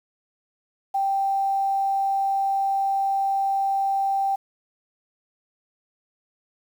sine tone, 784 Hz, G5, in tune, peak -20 dBFS, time 0.94-4.36 s, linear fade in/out 10 ms, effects 8-bit

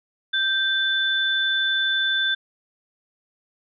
sine tone pair together, 1568 / 3520 Hz, G6 / A7, 0 / 0 cents, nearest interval octave + major second, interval 1400 cents, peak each -22 dBFS, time 0.33-2.35 s, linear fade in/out 10 ms, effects none

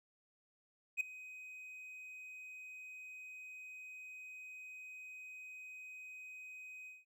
triangle tone with ADSR envelope, 2513 Hz, D#7, 17 cents sharp, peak -28 dBFS, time 0.97-7.05 s, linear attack 36 ms, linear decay 7 ms, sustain -19 dB, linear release 180 ms, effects none

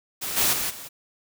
white noise with level steps, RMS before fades -30 / -21 / -27 / -39 dBFS, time 0.21-0.89 s, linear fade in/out 20 ms, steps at 0.36 / 0.52 / 0.69 s, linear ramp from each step 20 ms, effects none

